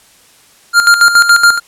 square tone with tremolo, 1400 Hz, F6, 4 cents sharp, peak -3 dBFS, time 0.73-1.6 s, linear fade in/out 50 ms, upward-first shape square, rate 7.1 Hz, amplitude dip 65%, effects white hiss -45 dBFS RMS until 1.67 s + low-pass 11000 Hz 12 dB/octave

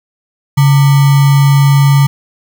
sine tone with sample-and-hold, 140 Hz, C#3, 18 cents sharp, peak -4 dBFS, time 0.57-2.07 s, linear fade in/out 10 ms, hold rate 1050 Hz, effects none

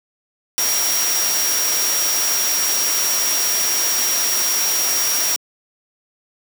sine tone in noise, 5650 Hz, F8, 19 cents sharp, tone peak -19 dBFS, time 0.58-5.36 s, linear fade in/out 0 ms, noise white, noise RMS -21 dBFS, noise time 0.58-5.36 s, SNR -1 dB, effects high-pass 300 Hz 12 dB/octave

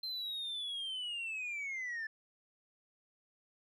sine linear sweep, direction down, 4139 to 1738 Hz, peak -35 dBFS, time 0.03-2.07 s, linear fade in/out 5 ms, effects tanh soft clip ceiling -36 dBFS

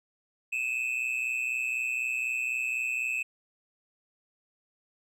triangle tone pair together, 2513 / 2637 Hz, D#7 / E7, +17 / 0 cents, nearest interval minor second, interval 83 cents, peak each -30 / -29 dBFS, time 0.52-3.23 s, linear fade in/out 10 ms, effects none

